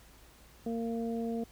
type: harmonic tone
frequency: 230 Hz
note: A#3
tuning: 23 cents flat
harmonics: 1 / 2 / 3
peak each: -33 / -37 / -43 dBFS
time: 0.66-1.44 s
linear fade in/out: 5 ms
effects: added 56 Hz sine -58 dBFS peak until 1.51 s + pink hiss -59 dBFS RMS until 1.51 s